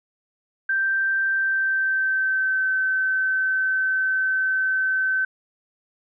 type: tone with pitch glide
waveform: sine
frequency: 1568 to 1534 Hz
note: G6 to G6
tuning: 0 to -38 cents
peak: -19 dBFS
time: 0.69-5.25 s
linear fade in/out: 5 ms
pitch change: -38 cents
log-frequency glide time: 1.33-2.71 s
effects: none